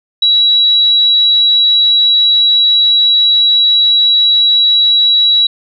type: tone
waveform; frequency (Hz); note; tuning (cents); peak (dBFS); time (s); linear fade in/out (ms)
sine; 3898; B7; -23; -6; 0.22-5.47; 5
effects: none